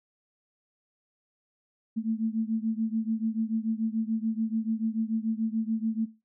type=beating tone pair; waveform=sine; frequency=220 / 226.9 Hz; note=A3 / A#3; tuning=0 / -47 cents; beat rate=6.9 Hz; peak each=-29 dBFS; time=1.96-6.06 s; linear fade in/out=20 ms; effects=noise-tail reverb RT60 0.3 s tail -19 dB re dry